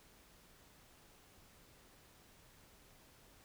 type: silence
effects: pink hiss -64 dBFS RMS until 3.44 s